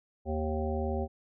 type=harmonic tone; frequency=77.7 Hz; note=D#2; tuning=2 cents flat; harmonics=1 / 3 / 5 / 7 / 9 / 10; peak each=-32 / -36 / -36 / -37 / -42 / -40 dBFS; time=0.25-1.08 s; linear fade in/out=50 ms; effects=none